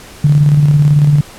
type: tone with tremolo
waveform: sine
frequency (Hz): 146.83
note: D3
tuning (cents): 0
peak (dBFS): -4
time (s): 0.24-1.21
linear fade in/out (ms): 5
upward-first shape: square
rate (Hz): 18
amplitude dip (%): 35
effects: pink hiss -35 dBFS RMS until 1.38 s + low-pass 12000 Hz 12 dB/octave